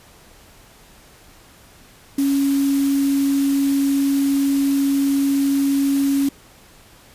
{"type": "tone in noise", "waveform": "sine", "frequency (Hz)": 277.2, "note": "C#4", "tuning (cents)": 0, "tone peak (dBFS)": -15, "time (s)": [2.18, 6.29], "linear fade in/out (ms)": 5, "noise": "white", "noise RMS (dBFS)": -33, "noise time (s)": [2.18, 6.29], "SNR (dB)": 15, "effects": ["pink hiss -48 dBFS RMS until 7.14 s", "resampled to 32000 Hz"]}